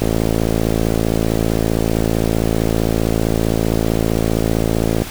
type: click train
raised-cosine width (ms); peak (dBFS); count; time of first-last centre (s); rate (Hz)
2; -3; 278; 0.02-5.02; 55.4
effects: pink hiss -30 dBFS RMS until 5.1 s